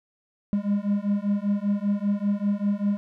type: beating tone pair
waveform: triangle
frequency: 200.7 / 205.8 Hz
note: G3 / G#3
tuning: +41 / -16 cents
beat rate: 5.1 Hz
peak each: -23 dBFS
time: 0.53-2.97 s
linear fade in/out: 0 ms
effects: none